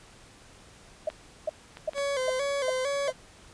sine tone bursts, 622.3 Hz, D#5, in tune, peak -24 dBFS, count 6, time 1.07-3.102 s, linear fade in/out 5 ms, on 22 ms, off 380 ms
clicks, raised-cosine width 0.3 ms, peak -26 dBFS, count 4, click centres 1.101 / 1.771 / 1.934 / 1.981 s
40% pulse tone with vibrato, 538 Hz, C5, 48 cents sharp, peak -26 dBFS, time 1.94-3.13 s, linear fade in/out 50 ms, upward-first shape square, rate 2.2 Hz, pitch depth 77 cents each way
effects pink hiss -53 dBFS RMS until 3.53 s + resampled to 22050 Hz

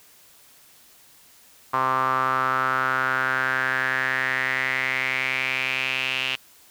sawtooth tone with band-pass filter sweep, 130.81 Hz, C3, in tune, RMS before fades -24 dBFS, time 1.73-6.36 s, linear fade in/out 10 ms, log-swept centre 1100 to 2800 Hz, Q 5.7, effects white hiss -53 dBFS RMS until 6.7 s

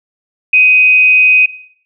sine tone with amplitude modulation, 2509 Hz, D#7, 14 cents sharp, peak -3 dBFS, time 0.53-1.46 s, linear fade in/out 5 ms, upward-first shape sine, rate 233 Hz, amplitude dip 35%, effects noise-tail reverb RT60 0.6 s tail -17 dB re dry

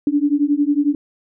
sine beating tone pair, 284.7 / 295.7 Hz, C#4 / D4, +46 / +12 cents, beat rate 11 Hz, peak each -17 dBFS, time 0.07-0.95 s, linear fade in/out 2 ms, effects none

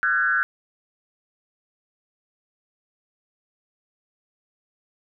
sine tone with frequency modulation, 1513 Hz, F#6, 38 cents sharp, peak -18 dBFS, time 0.03-0.43 s, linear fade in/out 0 ms, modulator 140 Hz, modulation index 1.1, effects none

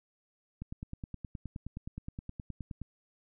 click train, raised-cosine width 5 ms, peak -27 dBFS, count 22, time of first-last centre 0.62-2.817 s, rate 9.56 Hz, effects none

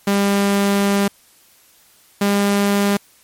sawtooth tone pair in turn, 200 / 201.5 Hz, G3 / G3, +35 / +48 cents, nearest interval unison, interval 13 cents, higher second, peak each -10 dBFS, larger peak neither, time 0.07-1.08 / 2.21-2.97 s, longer first, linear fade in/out 5 ms, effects white hiss -52 dBFS RMS until 3.23 s + MP3 64 kbps

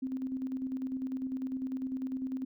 sine tone with tremolo, 261.6 Hz, C4, in tune, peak -31 dBFS, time 0.02-2.45 s, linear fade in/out 10 ms, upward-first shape square, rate 10 Hz, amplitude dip 45%, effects none

